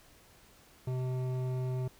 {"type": "tone with hard clipping", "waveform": "sine", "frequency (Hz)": 127.9, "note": "C3", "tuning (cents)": -39, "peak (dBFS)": -33, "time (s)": [0.87, 1.88], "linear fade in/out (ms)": 5, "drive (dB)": 12, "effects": ["pink hiss -60 dBFS RMS until 1.99 s"]}